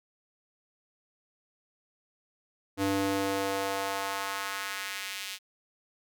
square tone with high-pass filter sweep, 98 Hz, G2, in tune, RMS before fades -32 dBFS, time 2.77-5.39 s, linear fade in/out 50 ms, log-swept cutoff 230 to 3000 Hz, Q 1.3, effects none

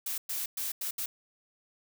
blue noise bursts at uneven times, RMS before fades -34 dBFS, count 5, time 0.06-0.18 / 0.29-0.46 / 0.57-0.72 / 0.81-0.91 / 0.98-1.06 s, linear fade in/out 5 ms, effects none

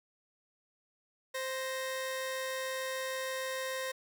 sawtooth tone pair together, 523 / 1863.8 Hz, C5 / A#6, -1 / -1 cents, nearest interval octave + minor seventh, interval 2200 cents, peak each -32 / -37 dBFS, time 1.34-3.92 s, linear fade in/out 10 ms, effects none

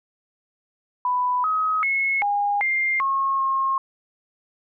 sine tone with pitch steps, 993 / 1268 / 2181 / 815 / 2106 / 1085 / 1075 Hz, B5 / D#6 / C#7 / G#5 / C7 / C#6 / C6, +9 / +32 / -29 / -33 / +11 / -37 / +47 cents, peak -19 dBFS, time 1.05-3.78 s, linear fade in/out 2 ms, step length 390 ms, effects none

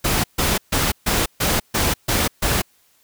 pink noise bursts, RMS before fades -19 dBFS, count 8, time 0.04-2.62 s, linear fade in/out 10 ms, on 200 ms, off 140 ms, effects white hiss -59 dBFS RMS until 3.03 s

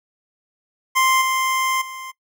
25% pulse tone with level steps, 1046.5 Hz, C6, in tune, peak -11 / -15 / -28 dBFS, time 0.95-2.12 s, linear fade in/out 20 ms, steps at 1.21 / 1.81 s, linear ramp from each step 10 ms, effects noise-tail reverb RT60 0.1 s tail -19 dB re dry

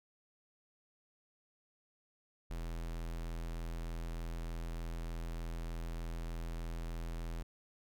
square tone, 41.65 Hz, E1, 19 cents sharp, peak -39 dBFS, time 2.5-7.43 s, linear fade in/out 10 ms, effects none

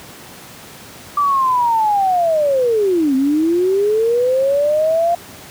sine linear two-way sweep, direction down then up, 1174.7 to 259 to 696 Hz, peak -12 dBFS, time 1.17-5.15 s, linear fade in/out 5 ms, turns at 3.15 s, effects pink hiss -37 dBFS RMS until 5.5 s + high-pass 100 Hz 12 dB/octave

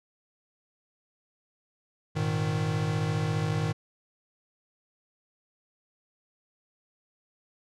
square chord, Ab suspended second, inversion none, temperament equal with one note detuned, 103.83 / 118.58 / 155.56 Hz, Ab2 / Bb2 / Eb3, 0 / +30 / 0 cents, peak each -32 / -34 / -29 dBFS, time 2.15-3.73 s, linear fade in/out 20 ms, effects low-pass 7000 Hz 12 dB/octave

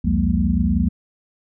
sine tone cluster, 64.3 / 83.6 / 177.1 / 203.3 / 233.3 Hz, C2 / E2 / F3 / G#3 / A#3, -30 / +25 / +24 / -37 / +2 cents, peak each -22 dBFS, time 0.04-0.89 s, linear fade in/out 10 ms, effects none

